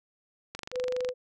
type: click train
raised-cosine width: 0.2 ms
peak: -20 dBFS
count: 14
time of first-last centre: 0.55-1.089 s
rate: 24.1 Hz
type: tone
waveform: sine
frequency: 502 Hz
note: B4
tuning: 28 cents sharp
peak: -28 dBFS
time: 0.72-1.14 s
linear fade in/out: 50 ms
effects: none